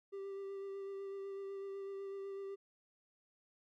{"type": "tone with vibrato", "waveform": "triangle", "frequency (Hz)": 393, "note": "G4", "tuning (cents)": 4, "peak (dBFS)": -40, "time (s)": [0.12, 2.56], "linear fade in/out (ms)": 20, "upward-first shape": "sine", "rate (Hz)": 8, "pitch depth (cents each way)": 15, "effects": []}